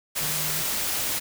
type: tone in noise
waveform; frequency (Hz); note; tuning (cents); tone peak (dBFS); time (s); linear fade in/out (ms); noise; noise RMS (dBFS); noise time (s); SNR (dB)
sine; 153.8; D#3; -20; -37; 0.2-0.63; 20; white; -27; 0.15-1.2; -13
effects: none